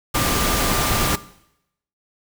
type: tone in noise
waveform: sine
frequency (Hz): 1191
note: D6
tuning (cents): +24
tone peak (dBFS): -25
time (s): 0.14-1.16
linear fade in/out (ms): 10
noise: pink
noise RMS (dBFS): -20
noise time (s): 0.14-1.16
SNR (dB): -8
effects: noise-tail reverb RT60 0.8 s tail -18 dB re dry